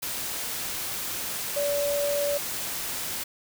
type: tone in noise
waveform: sine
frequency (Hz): 575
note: D5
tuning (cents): -37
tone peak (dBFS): -24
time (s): 1.56-2.38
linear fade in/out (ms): 10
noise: white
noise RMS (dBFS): -32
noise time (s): 0.02-3.24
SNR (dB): +5
effects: none